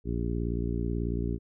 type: harmonic tone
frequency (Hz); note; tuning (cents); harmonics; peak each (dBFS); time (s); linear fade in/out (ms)
58.27; A#1; 0; 1 / 2 / 3 / 4 / 5 / 6 / 7; -31 / -34 / -36 / -37 / -38 / -39 / -39; 0.04-1.39; 50
effects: none